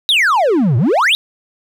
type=exponential two-way sweep; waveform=triangle; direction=down then up; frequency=3951 to 108.3 to 3951 Hz; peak=-8 dBFS; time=0.09-1.15 s; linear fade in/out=0 ms; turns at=0.77 s; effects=none